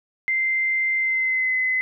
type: tone with pitch glide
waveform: sine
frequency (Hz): 2084 to 2034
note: C7 to C7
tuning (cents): -7 to -50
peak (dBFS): -19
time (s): 0.28-1.81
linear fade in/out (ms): 0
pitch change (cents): -43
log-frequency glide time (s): 0.97-1.55
effects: none